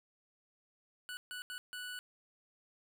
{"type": "tone bursts at uneven times", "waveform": "25% pulse", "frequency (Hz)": 1480, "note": "F#6", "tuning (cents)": 0, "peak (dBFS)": -38, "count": 4, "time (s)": [[1.09, 1.17], [1.31, 1.42], [1.5, 1.58], [1.73, 1.99]], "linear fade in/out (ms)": 0, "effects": []}